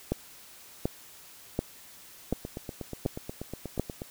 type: two click trains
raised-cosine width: 2 ms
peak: -13 / -22 dBFS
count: 6 / 15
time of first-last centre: 0.12-3.796 / 2.33-4.019 s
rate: 1.36 / 8.29 Hz
effects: white hiss -51 dBFS RMS until 4.1 s